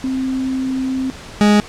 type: tone pair in turn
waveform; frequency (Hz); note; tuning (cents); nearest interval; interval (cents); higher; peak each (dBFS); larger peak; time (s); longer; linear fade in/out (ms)
sine / 40% pulse; 262 / 207.9; C4 / G#3; +2 / +2; major third; 400; first; -17 / -8; second; 0.04-1.1 / 1.41-1.6; first; 0
effects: pink hiss -35 dBFS RMS until 1.68 s + low-pass 7000 Hz 12 dB/octave